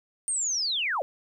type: linear sweep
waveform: sine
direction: down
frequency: 8900 to 481.3 Hz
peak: -25 dBFS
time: 0.28-1.02 s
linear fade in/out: 0 ms
effects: 11-bit